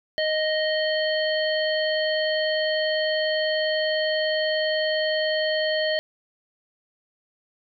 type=harmonic tone; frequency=622.3 Hz; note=D#5; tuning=in tune; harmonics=1 / 3 / 5 / 7; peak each=-23 / -28 / -30 / -31 dBFS; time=0.18-5.99 s; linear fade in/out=0 ms; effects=none